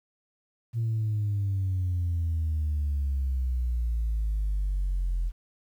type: exponential sweep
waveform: sine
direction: down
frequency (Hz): 116.54 to 41.99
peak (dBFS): -23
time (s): 0.73-5.32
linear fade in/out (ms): 50
effects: tanh soft clip ceiling -22 dBFS + 10-bit